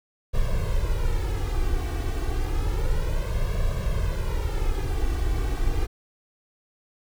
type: noise with flanger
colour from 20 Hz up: brown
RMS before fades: -24 dBFS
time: 0.33-5.87 s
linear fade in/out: 20 ms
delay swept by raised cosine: 1.8 to 2.64 ms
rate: 0.3 Hz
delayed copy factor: +0.9
effects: none